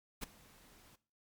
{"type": "noise with ADSR envelope", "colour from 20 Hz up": "pink", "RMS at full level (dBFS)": -38, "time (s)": [0.21, 0.96], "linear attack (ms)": 23, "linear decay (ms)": 11, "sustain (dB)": -24, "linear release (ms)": 9, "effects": ["noise-tail reverb RT60 0.4 s tail -18 dB re dry", "MP3 96 kbps"]}